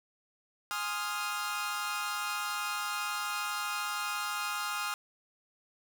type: chord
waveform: sawtooth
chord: F minor seventh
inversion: first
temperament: equal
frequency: 830.6 / 1046.5 / 1244.5 / 1396.9 Hz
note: Ab5 / C6 / Eb6 / F6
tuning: 0 / 0 / 0 / 0 cents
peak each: -37 / -38 / -33 / -33 dBFS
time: 0.71-4.94 s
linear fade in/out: 0 ms
effects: none